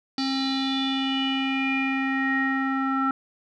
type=tone with low-pass filter sweep; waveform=square; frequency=268.1 Hz; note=C4; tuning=42 cents sharp; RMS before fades=-25 dBFS; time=0.18-3.11 s; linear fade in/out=2 ms; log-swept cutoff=4500 to 1400 Hz; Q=8.1; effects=none